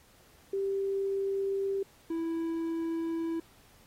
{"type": "tone pair in turn", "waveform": ["sine", "triangle"], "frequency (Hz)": [392, 329.6], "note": ["G4", "E4"], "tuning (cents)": [0, 0], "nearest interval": "minor third", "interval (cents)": 300, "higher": "first", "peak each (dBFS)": -28, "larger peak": "neither", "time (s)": [[0.53, 1.83], [2.1, 3.4]], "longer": "neither", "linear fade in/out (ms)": 5, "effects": ["pink hiss -61 dBFS RMS until 3.86 s", "AAC 48 kbps"]}